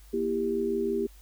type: chord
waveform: sine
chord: E diminished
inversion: second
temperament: just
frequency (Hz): 237.3 / 329.6 / 395.6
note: Bb3 / E4 / G4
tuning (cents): +31 / 0 / +16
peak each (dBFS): -32 / -33 / -27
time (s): 0.13-1.07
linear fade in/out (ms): 10
effects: added 50 Hz sine -49 dBFS peak until 1.21 s + white hiss -59 dBFS RMS until 1.21 s